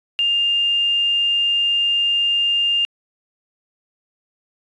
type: tone with quantisation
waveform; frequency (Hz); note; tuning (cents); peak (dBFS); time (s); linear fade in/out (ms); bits
sine; 2806; F7; +8; -15; 0.19-2.85; 0; 7
effects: resampled to 22050 Hz